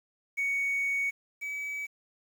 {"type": "tone pair in turn", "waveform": "triangle", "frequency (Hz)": [2232, 2283], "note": ["C#7", "D7"], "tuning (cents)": [11, -50], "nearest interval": "unison", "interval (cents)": 39, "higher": "second", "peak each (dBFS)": [-24, -31], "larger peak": "first", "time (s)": [[0.37, 1.11], [1.41, 1.87]], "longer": "first", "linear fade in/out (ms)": 20, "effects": ["tanh soft clip ceiling -22 dBFS", "9-bit"]}